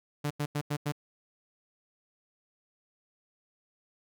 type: tone bursts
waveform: sawtooth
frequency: 146.83 Hz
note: D3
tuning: in tune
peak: -25 dBFS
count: 5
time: 0.24-0.922 s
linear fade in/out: 10 ms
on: 66 ms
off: 88 ms
effects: none